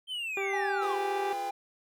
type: linear sweep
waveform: triangle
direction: down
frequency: 3151 to 932.3 Hz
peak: -31 dBFS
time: 0.07-0.98 s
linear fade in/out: 50 ms
type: harmonic tone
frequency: 392 Hz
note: G4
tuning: in tune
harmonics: 1 / 2 / 3 / 4 / 5 / 6 / 7 / 9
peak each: -32 / -38 / -42 / -44 / -46 / -48 / -49 / -51 dBFS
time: 0.37-1.33 s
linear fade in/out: 2 ms
type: tone with pitch glide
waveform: triangle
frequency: 819 to 798 Hz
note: G#5 to G5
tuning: -24 to +31 cents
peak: -30 dBFS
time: 0.53-1.51 s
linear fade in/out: 5 ms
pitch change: -45 cents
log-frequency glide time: 1.29-1.36 s
type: chord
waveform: sawtooth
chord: F diminished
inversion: none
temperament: just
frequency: 349.2 / 419.1 / 502.9 Hz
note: F4 / Ab4 / Cb5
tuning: 0 / +16 / +31 cents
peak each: -40 dBFS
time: 0.81-1.51 s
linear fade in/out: 20 ms
effects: none